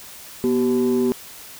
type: tone pair together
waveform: sine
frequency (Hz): 243.5 / 383.4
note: B3 / G4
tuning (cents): -24 / -38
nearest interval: minor sixth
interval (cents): 786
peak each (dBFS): -17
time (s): 0.44-1.12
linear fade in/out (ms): 0
effects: tanh soft clip ceiling -13 dBFS + white hiss -40 dBFS RMS until 1.59 s